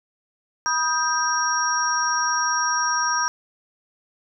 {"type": "tone cluster", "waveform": "sine", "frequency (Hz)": [974, 1244, 1579, 5620], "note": ["B5", "D#6", "G6", "F8"], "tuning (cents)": [-24, -1, 12, 10], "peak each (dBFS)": -25, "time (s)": [0.66, 3.28], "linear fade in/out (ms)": 0, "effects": []}